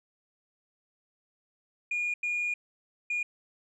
sine tone bursts at uneven times, 2433 Hz, D#7, 39 cents flat, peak -26 dBFS, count 3, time 1.91-2.14 / 2.23-2.54 / 3.1-3.23 s, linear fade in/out 5 ms, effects tanh soft clip ceiling -25 dBFS

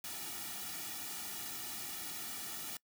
white noise with comb filter, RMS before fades -43 dBFS, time 0.04-2.77 s, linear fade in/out 2 ms, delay 1.9 ms, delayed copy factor -1, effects noise-tail reverb RT60 0.1 s tail -24 dB re dry

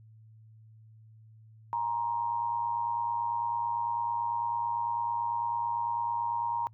sine tone with amplitude modulation, 940 Hz, A#5, 14 cents sharp, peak -25 dBFS, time 1.73-6.67 s, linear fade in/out 0 ms, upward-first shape sine, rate 109 Hz, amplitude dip 65%, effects noise-tail reverb RT60 0.1 s tail -26 dB re dry + added 110 Hz sine -52 dBFS peak until 6.73 s

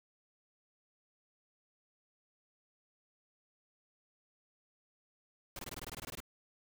pink noise bursts, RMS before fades -44 dBFS, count 13, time 5.56-6.203 s, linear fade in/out 2 ms, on 31 ms, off 20 ms, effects none

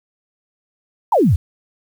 sine exponential sweep, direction down, 1014 to 70.4 Hz, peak -10 dBFS, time 1.12-1.36 s, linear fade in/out 5 ms, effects 7-bit

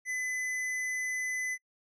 square tone, 2012 Hz, B6, 32 cents sharp, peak -32 dBFS, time 0.05-1.58 s, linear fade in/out 50 ms, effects noise-tail reverb RT60 0.1 s tail -26 dB re dry + low-pass 10000 Hz 12 dB/octave

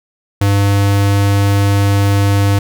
square tone, 100.1 Hz, G2, 37 cents sharp, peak -10 dBFS, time 0.41-2.59 s, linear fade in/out 5 ms, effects none

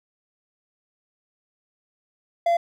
triangle tone, 684 Hz, F5, 36 cents flat, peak -15 dBFS, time 2.46-2.57 s, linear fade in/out 5 ms, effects none

